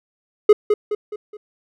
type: tone with echo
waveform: triangle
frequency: 420 Hz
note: G#4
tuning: 19 cents sharp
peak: -3 dBFS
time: 0.49-0.53 s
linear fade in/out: 5 ms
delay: 210 ms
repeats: 4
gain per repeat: -7 dB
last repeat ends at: 1.37 s
effects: none